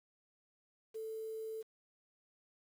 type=tone with quantisation; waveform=sine; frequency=441.7 Hz; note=A4; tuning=7 cents sharp; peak=-40 dBFS; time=0.94-1.63 s; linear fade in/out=20 ms; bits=10; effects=none